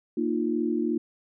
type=chord; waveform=sine; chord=Bb suspended fourth; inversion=none; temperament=equal with one note detuned; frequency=233.1 / 306.5 / 349.2 Hz; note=Bb3 / Eb4 / F4; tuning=0 / -26 / 0 cents; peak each=-28 dBFS; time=0.17-0.98 s; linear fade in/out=5 ms; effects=none